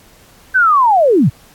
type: linear sweep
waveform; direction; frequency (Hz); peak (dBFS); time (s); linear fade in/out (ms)
sine; down; 1568 to 91.9; -7; 0.54-1.3; 20
effects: pink hiss -46 dBFS RMS until 1.54 s + AAC 64 kbps